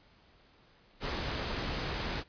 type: noise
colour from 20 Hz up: pink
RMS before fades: -35 dBFS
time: 1-2.24 s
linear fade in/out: 50 ms
effects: pink hiss -63 dBFS RMS until 2.28 s + resampled to 11025 Hz